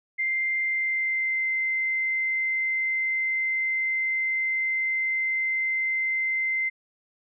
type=tone with pitch glide; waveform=sine; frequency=2093 to 2076 Hz; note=C7 to C7; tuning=0 to -14 cents; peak=-23 dBFS; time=0.18-6.7 s; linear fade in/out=20 ms; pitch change=-14 cents; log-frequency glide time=0.57-1.47 s; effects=none